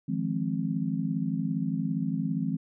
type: chord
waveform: sine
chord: F minor seventh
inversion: third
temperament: just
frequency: 157.15 / 174.61 / 209.5 / 261.9 Hz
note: Eb3 / F3 / Ab3 / C4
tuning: +18 / 0 / +15 / +2 cents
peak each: -32 dBFS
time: 0.08-2.57 s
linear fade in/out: 10 ms
effects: none